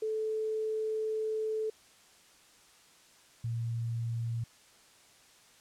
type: tone pair in turn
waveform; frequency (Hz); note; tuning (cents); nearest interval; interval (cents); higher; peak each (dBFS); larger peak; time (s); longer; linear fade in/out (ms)
sine; 436.2 / 116.07; A4 / A#2; -15 / -7; octave + major seventh; 2292; first; -30 / -31; first; 0.02-1.7 / 3.44-4.44; first; 5
effects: white hiss -60 dBFS RMS until 5.6 s + low-pass 9000 Hz 12 dB/octave